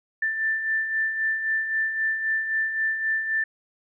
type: beating tone pair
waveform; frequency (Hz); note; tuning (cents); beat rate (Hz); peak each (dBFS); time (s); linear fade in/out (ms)
sine; 1770 / 1773.8; A6 / A6; +10 / +14; 3.8; -32 / -23; 0.22-3.44; 5
effects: none